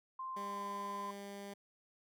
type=tone with pitch glide; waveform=sine; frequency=1046.5 to 1020.8 Hz; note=C6 to C6; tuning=0 to -43 cents; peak=-40 dBFS; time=0.19-1.11 s; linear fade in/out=5 ms; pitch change=-43 cents; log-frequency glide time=0.3-0.63 s
type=tone; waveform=15% pulse; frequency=200 Hz; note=G3; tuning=35 cents sharp; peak=-39 dBFS; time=0.36-1.54 s; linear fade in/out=10 ms
effects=none